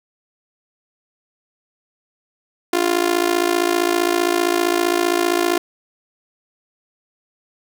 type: tone with amplitude modulation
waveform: sawtooth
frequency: 349.2 Hz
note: F4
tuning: in tune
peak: -8 dBFS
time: 2.73-5.58 s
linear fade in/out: 5 ms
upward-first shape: sine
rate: 55.3 Hz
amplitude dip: 90%
effects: none